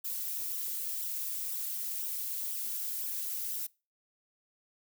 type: noise with flanger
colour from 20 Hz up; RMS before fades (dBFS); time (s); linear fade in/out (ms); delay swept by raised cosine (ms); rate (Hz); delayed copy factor
violet; -36; 0.04-3.67; 10; 0.43 to 5.13; 2; -0.7
effects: noise-tail reverb RT60 0.3 s tail -23 dB re dry